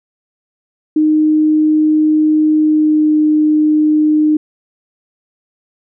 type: tone with pitch glide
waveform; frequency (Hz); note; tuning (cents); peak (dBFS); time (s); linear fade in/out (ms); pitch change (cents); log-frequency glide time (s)
sine; 308.2 to 305.5; D#4 to D#4; -16 to -32; -8; 0.96-4.37; 5; -16; 2.56-3.17
effects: none